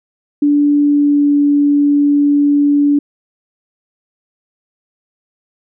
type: tone with pitch glide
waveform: sine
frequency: 290.6 to 288.4 Hz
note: D4 to D4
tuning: -18 to -31 cents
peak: -8 dBFS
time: 0.42-2.99 s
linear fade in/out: 5 ms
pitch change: -13 cents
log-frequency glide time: 0.8-1.35 s
effects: none